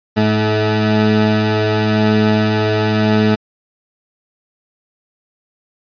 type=tone pair together; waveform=20% pulse; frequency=107.23 / 215.4 Hz; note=A2 / A3; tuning=-44 / -37 cents; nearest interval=octave; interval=1207 cents; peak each=-10 dBFS; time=0.16-3.36 s; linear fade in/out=20 ms; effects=resampled to 11025 Hz